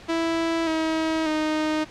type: tone with pitch steps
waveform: sawtooth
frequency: 330 / 319.5 / 309.3 Hz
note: E4 / D#4 / D#4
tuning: +2 / +46 / -10 cents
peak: -18 dBFS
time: 0.08-1.85 s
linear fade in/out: 20 ms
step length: 590 ms
effects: pink hiss -45 dBFS RMS until 1.9 s + low-pass 5000 Hz 12 dB/octave